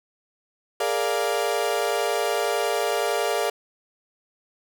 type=chord; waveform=35% pulse; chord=Bb dominant seventh; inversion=third; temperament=equal; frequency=415.3 / 466.2 / 587.3 / 698.5 Hz; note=Ab4 / Bb4 / D5 / F5; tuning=0 / 0 / 0 / 0 cents; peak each=-26 dBFS; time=0.8-3.5 s; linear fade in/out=5 ms; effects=none